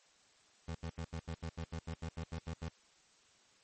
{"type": "tone bursts", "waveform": "25% pulse", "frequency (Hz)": 82.41, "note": "E2", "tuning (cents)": 0, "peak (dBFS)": -35, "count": 14, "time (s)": [0.68, 2.687], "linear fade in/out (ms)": 5, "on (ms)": 70, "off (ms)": 79, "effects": ["white hiss -67 dBFS RMS until 3.63 s", "MP3 32 kbps"]}